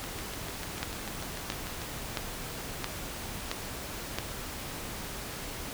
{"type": "two click trains", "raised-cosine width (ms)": 0.2, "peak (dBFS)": [-13, -21], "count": [6, 13], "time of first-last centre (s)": [[0.83, 4.186], [0.04, 1.818]], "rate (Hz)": [1.49, 6.75], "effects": ["pink hiss -39 dBFS RMS until 5.73 s"]}